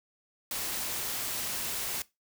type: noise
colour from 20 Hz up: white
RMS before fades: -34 dBFS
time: 0.51-2.02 s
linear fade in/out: 2 ms
effects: noise-tail reverb RT60 0.2 s tail -19 dB re dry